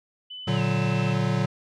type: tone with pitch glide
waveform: sine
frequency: 3005 to 2662 Hz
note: F#7 to E7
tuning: +26 to +16 cents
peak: -35 dBFS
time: 0.3-1.14 s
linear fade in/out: 10 ms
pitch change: -210 cents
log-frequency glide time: 0.54-0.61 s
type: chord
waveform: square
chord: Bb augmented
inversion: none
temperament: equal with one note detuned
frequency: 116.54 / 145.15 / 185 Hz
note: Bb2 / D3 / F#3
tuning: 0 / -20 / 0 cents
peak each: -27 dBFS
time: 0.47-1.46 s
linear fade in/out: 10 ms
effects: low-pass 5000 Hz 12 dB/octave